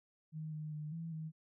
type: tone with pitch steps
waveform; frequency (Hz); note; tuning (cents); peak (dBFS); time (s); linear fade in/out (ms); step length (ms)
sine; 156.2 / 153.6 / 151.5 / 164.8 / 157.9; D#3 / D#3 / D#3 / E3 / D#3; +7 / -22 / -46 / 0 / +26; -40; 0.32-1.32; 50; 200
effects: none